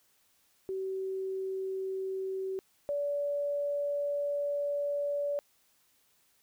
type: tone pair in turn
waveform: sine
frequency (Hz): 381.5 / 575.1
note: G4 / D5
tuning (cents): -47 / -36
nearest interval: perfect fifth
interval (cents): 711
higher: second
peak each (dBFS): -32 / -29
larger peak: second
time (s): 0.69-2.59 / 2.89-5.39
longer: second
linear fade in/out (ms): 0
effects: white hiss -69 dBFS RMS until 6.42 s